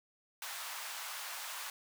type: high-pass noise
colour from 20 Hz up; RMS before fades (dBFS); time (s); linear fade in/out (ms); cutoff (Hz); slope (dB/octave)
pink; -43; 0.42-1.7; 2; 840; 24
effects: none